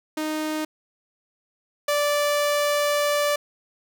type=tone pair in turn; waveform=sawtooth; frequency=309.5 / 584.3 Hz; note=D#4 / D5; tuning=-9 / -9 cents; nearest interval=major seventh; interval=1100 cents; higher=second; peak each=-21 / -16 dBFS; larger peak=second; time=0.17-0.65 / 1.88-3.36 s; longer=second; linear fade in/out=5 ms; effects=none